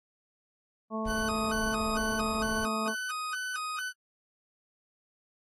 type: harmonic tone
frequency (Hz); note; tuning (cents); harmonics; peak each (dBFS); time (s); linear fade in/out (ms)
220; A3; 0; 1 / 2 / 3 / 4 / 5; -33 / -39 / -37 / -42 / -37; 0.9-2.95; 50
type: noise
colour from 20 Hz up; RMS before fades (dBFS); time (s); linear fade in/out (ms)
brown; -41; 1.05-2.65; 5
type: tone with vibrato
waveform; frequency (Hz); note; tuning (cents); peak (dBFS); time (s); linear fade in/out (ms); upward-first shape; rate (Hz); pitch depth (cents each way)
40% pulse; 1371; F6; -32; -32; 1.06-3.93; 50; square; 2.2; 160
effects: AAC 32 kbps